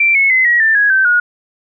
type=tone with pitch steps; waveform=sine; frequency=2349 / 2192 / 2045 / 1908 / 1780.2 / 1661 / 1549.8 / 1446 Hz; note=D7 / C#7 / C7 / A#6 / A6 / G#6 / G6 / F#6; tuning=0 / -20 / -40 / +40 / +20 / 0 / -20 / -40 cents; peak=-8 dBFS; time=0-1.2 s; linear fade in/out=5 ms; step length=150 ms; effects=none